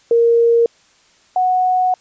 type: tone pair in turn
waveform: sine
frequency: 466.2 / 737.1 Hz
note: A#4 / F#5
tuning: 0 / -7 cents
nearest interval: minor sixth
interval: 793 cents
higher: second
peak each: -9 / -12 dBFS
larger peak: first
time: 0.11-0.66 / 1.36-1.94 s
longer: second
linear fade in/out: 2 ms
effects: white hiss -53 dBFS RMS until 2 s + resampled to 16000 Hz